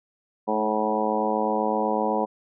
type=harmonic tone with a mistuned harmonic; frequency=107.9 Hz; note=A2; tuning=33 cents flat; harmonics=2 / 3 / 4 / 5 / 6 / 7 / 8 / 9; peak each=-29 / -32 / -29 / -28 / -34 / -28 / -32 / -29 dBFS; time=0.47-2.26 s; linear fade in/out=20 ms; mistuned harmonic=3; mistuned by=-18 cents; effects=none